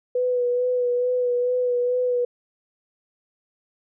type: tone with vibrato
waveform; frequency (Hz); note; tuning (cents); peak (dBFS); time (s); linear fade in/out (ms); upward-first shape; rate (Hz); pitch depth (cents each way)
sine; 493.9; B4; 0; -19; 0.15-2.25; 5; sine; 2.3; 24
effects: none